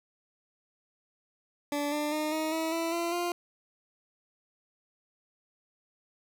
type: tone with pitch steps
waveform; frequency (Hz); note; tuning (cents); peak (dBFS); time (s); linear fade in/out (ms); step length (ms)
20% pulse; 289.9 / 297.7 / 305.7 / 314 / 322.4 / 331.1 / 340 / 349.2; D4 / D4 / D#4 / D#4 / E4 / E4 / F4 / F4; -22 / +24 / -30 / +16 / -38 / +8 / -46 / 0; -24; 1.72-3.32; 2; 200
effects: none